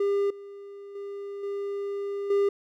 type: tone with level steps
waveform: triangle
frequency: 401.1 Hz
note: G4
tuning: 40 cents sharp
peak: -20 / -38 / -32 / -27 / -18 dBFS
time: 0-2.49 s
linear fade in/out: 5 ms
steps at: 0.3 / 0.95 / 1.43 / 2.3 s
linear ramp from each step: 5 ms
effects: none